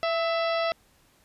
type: harmonic tone with a mistuned harmonic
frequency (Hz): 666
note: E5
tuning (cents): +18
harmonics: 1 / 2 / 3 / 4 / 5 / 6 / 7 / 8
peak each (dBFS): -25 / -31 / -35 / -37 / -39 / -41 / -42 / -43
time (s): 0.03-0.72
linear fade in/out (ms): 0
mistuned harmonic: 2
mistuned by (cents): -43
effects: pink hiss -62 dBFS RMS until 1.24 s + resampled to 32000 Hz